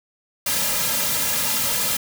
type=noise with comb filter; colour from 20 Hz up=white; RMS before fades=-22 dBFS; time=0.46-1.97 s; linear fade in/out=5 ms; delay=2.7 ms; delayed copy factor=-0.85; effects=none